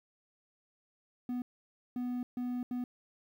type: tone bursts at uneven times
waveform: triangle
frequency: 246.9 Hz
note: B3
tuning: in tune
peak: -31 dBFS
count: 4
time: 1.29-1.42 / 1.96-2.23 / 2.37-2.63 / 2.71-2.84 s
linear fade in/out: 2 ms
effects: 11-bit